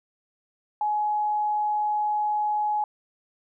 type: tone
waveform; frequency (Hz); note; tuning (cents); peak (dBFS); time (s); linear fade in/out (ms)
sine; 842; G#5; +24; -22; 0.81-2.84; 2
effects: none